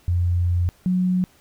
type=tone pair in turn; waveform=sine; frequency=87.9 / 182.74 Hz; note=F2 / F#3; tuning=+12 / -21 cents; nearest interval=octave + minor second; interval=1267 cents; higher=second; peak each=-17 dBFS; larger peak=neither; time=0.08-0.69 / 0.86-1.24 s; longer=first; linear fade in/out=0 ms; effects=pink hiss -56 dBFS RMS until 1.4 s